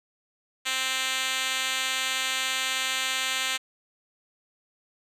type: tone with band-pass filter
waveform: 5% pulse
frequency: 261.6 Hz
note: C4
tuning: in tune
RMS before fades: -28 dBFS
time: 0.65-3.58 s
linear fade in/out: 20 ms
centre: 4700 Hz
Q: 0.89
effects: none